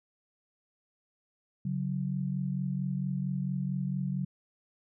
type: tone pair together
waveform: sine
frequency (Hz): 140.57 / 185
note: C#3 / F#3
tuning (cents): +25 / 0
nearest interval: perfect fourth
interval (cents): 475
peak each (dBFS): -32 / -32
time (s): 1.65-4.25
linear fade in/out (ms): 5
effects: none